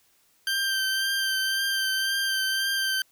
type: tone with vibrato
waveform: 20% pulse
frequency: 1568 Hz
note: G6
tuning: in tune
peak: -19 dBFS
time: 0.47-3.02 s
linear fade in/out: 2 ms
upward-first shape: triangle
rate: 1.9 Hz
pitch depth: 24 cents each way
effects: white hiss -64 dBFS RMS until 3.11 s